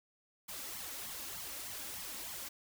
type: noise with flanger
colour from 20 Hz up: white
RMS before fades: -44 dBFS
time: 0.48-2.49 s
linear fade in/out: 10 ms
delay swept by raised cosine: 0.92 to 3.72 ms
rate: 3.3 Hz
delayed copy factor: +0.75
effects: none